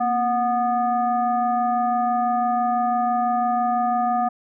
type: tone with frequency modulation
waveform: sine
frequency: 731 Hz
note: F#5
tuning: 21 cents flat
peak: -18 dBFS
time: 0-4.29 s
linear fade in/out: 10 ms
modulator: 496 Hz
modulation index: 0.74
effects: none